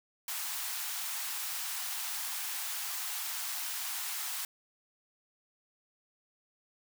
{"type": "high-pass noise", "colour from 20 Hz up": "white", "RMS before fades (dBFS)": -37, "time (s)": [0.28, 4.45], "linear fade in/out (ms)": 2, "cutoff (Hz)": 730, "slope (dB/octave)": 48, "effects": []}